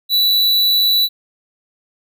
square tone, 3951 Hz, B7, in tune, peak -12 dBFS, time 0.09-1.09 s, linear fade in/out 50 ms, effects none

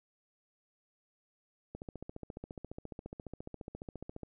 click train, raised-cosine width 2 ms, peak -29 dBFS, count 37, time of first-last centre 1.75-4.233 s, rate 14.5 Hz, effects none

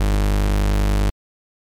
40% pulse tone, 50.4 Hz, G1, 49 cents sharp, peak -14 dBFS, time 0-1.1 s, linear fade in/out 5 ms, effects MP3 96 kbps

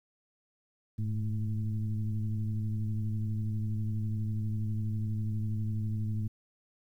sine tone with frequency modulation, 104.9 Hz, G#2, 18 cents sharp, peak -29 dBFS, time 0.98-6.28 s, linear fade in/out 10 ms, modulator 111 Hz, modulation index 0.73, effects 11-bit

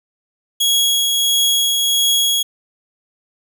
sawtooth tone with tremolo, 3322 Hz, G#7, in tune, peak -9 dBFS, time 0.6-2.43 s, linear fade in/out 10 ms, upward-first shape triangle, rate 1.5 Hz, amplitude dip 30%, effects none

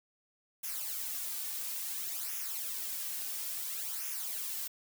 blue noise with flanger, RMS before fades -38 dBFS, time 0.63-4.68 s, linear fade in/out 10 ms, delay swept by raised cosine 0.23 to 3.03 ms, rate 0.58 Hz, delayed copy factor -0.65, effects none

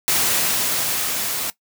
white noise with level ramp, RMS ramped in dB -18 to -25 dBFS, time 0.08-1.5 s, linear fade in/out 0 ms, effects noise-tail reverb RT60 0.1 s tail -17 dB re dry + high-pass 100 Hz 12 dB/octave

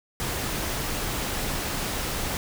pink noise, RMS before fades -29 dBFS, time 0.2-2.37 s, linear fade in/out 0 ms, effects none

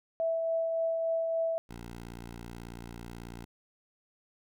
sine tone with tremolo, 657 Hz, E5, 6 cents flat, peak -26 dBFS, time 0.2-1.58 s, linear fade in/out 0 ms, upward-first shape triangle, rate 3.5 Hz, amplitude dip 30%
10% pulse tone, 58.27 Hz, A#1, in tune, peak -34 dBFS, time 1.69-3.45 s, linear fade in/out 10 ms
effects none

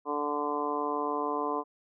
harmonic tone, 146.83 Hz, D3, in tune, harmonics 2 / 3 / 4 / 5 / 6 / 7 / 8, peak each -36 / -34 / -40 / -37 / -40 / -32 / -42 dBFS, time 0.05-1.64 s, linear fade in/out 50 ms, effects none

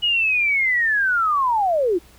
sine linear sweep, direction down, 2923 to 320.3 Hz, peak -16 dBFS, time 0.02-1.99 s, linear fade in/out 20 ms, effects added 60 Hz sine -51 dBFS peak until 2.18 s + pink hiss -51 dBFS RMS until 2.18 s

